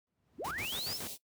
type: noise with exponential growth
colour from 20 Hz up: brown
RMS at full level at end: -41 dBFS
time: 0.07-0.63 s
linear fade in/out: 1 ms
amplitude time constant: 120 ms
type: linear sweep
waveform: sine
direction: up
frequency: 190 to 5500 Hz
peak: -36 dBFS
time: 0.38-0.98 s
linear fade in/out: 20 ms
type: noise with tremolo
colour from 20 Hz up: pink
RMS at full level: -42 dBFS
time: 0.44-1.08 s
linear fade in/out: 10 ms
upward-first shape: square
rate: 7.1 Hz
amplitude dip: 80%
type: band-stop noise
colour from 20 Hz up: white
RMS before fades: -43 dBFS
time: 0.61-1.18 s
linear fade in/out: 50 ms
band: 740 to 2800 Hz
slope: 24 dB/octave
effects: noise-tail reverb RT60 0.1 s tail -19 dB re dry + high-pass 100 Hz 12 dB/octave